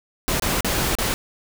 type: noise with dropouts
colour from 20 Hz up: pink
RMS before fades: -22 dBFS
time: 0.28-1.14 s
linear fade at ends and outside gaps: 0 ms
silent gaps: 0.397-0.422 / 0.607-0.646 / 0.952-0.986 s
effects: none